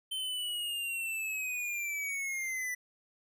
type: linear sweep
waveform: square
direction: down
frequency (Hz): 3093 to 1971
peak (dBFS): -34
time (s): 0.11-2.75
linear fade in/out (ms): 10
effects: none